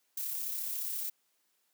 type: noise with amplitude modulation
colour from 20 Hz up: violet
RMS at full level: -35 dBFS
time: 0.17-1.1 s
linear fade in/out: 5 ms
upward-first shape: sine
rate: 34.3 Hz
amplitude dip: 30%
effects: white hiss -75 dBFS RMS until 1.73 s + high-pass 200 Hz 12 dB/octave